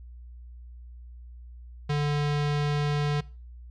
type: tone with low-pass filter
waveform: square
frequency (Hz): 146.6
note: D3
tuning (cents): -3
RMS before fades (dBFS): -26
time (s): 1.89-3.21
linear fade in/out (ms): 10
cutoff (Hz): 4200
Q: 1.2
effects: noise-tail reverb RT60 0.4 s tail -23 dB re dry + added 60 Hz sine -42 dBFS peak until 3.7 s